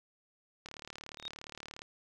click train, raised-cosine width 0.2 ms, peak -27 dBFS, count 44, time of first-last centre 0.66-1.819 s, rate 37.1 Hz
sine tone with exponential growth, 3729 Hz, A#7, in tune, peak -34 dBFS, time 1.18-1.28 s, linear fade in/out 5 ms, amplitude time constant 20 ms
effects none

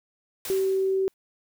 white noise with exponential decay, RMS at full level -33 dBFS, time 0.45-1.14 s, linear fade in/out 2 ms, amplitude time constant 150 ms
sine tone, 383.4 Hz, G4, 38 cents flat, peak -21 dBFS, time 0.5-1.08 s, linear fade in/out 0 ms
effects none

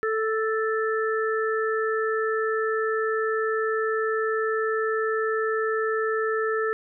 harmonic tone, 440 Hz, A4, in tune, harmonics 1 / 3 / 4, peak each -24 / -29 / -30 dBFS, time 0.03-6.73 s, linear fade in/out 0 ms, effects none

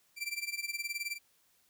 sawtooth tone with tremolo, 2349 Hz, D7, in tune, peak -29 dBFS, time 0.16-1.19 s, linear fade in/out 50 ms, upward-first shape sine, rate 19 Hz, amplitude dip 85%, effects white hiss -70 dBFS RMS until 1.69 s

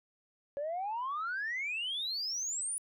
sine exponential sweep, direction up, 554.4 to 9956 Hz, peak -32 dBFS, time 0.57-2.78 s, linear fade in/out 0 ms, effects tanh soft clip ceiling -30 dBFS

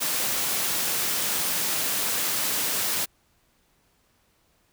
white high-pass noise, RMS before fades -26 dBFS, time 0-3.06 s, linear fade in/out 20 ms, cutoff 110 Hz, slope 12 dB/octave, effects pink hiss -66 dBFS RMS until 4.72 s

